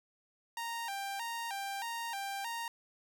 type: tone with vibrato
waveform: sawtooth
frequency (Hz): 857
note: A5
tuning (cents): -46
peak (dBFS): -33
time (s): 0.57-2.68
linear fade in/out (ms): 2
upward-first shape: square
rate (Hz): 1.6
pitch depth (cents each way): 140
effects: none